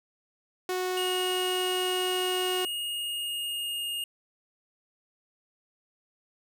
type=tone; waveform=sawtooth; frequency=367.4 Hz; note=F#4; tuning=12 cents flat; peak=-24 dBFS; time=0.69-2.65 s; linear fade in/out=2 ms
type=tone with pitch glide; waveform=square; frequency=2875 to 2840 Hz; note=F7 to F7; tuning=+50 to +28 cents; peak=-31 dBFS; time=0.97-4.04 s; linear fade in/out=2 ms; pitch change=-22 cents; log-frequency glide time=2.07-3.88 s
effects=none